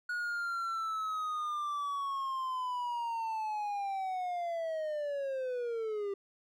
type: linear sweep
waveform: triangle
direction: down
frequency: 1457 to 392 Hz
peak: -31 dBFS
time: 0.09-6.14 s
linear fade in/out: 5 ms
effects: none